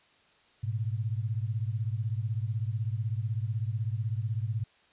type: beating tone pair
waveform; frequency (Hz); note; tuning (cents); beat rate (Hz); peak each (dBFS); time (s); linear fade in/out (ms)
sine; 106 / 122; G#2 / B2; +36 / -21; 16; -30 / -33; 0.63-4.64; 10
effects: white hiss -63 dBFS RMS until 4.92 s + resampled to 8000 Hz